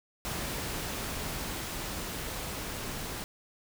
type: noise with level ramp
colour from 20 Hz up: pink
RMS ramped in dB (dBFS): -35 to -38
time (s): 0.25-3.24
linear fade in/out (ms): 0
effects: none